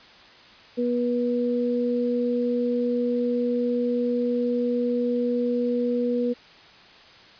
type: tone pair together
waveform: sine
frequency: 242.8 / 485.6 Hz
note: B3 / B4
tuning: -29 / -29 cents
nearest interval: octave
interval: 1200 cents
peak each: -24 dBFS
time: 0.77-6.34 s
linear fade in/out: 20 ms
effects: white hiss -49 dBFS RMS until 7.39 s + resampled to 11025 Hz